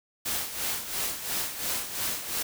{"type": "noise with tremolo", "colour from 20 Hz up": "white", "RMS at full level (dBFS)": -29, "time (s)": [0.25, 2.43], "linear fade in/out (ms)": 10, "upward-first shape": "sine", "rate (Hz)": 2.9, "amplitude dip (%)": 65, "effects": []}